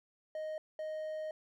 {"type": "tone bursts at uneven times", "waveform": "triangle", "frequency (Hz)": 622.3, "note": "D#5", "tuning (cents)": 0, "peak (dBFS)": -35, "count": 2, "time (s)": [[0.35, 0.58], [0.79, 1.31]], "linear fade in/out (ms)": 2, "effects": []}